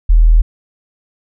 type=tone; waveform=sine; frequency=40.22 Hz; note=E1; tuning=42 cents flat; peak=-4 dBFS; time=0.09-0.42 s; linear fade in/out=10 ms; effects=none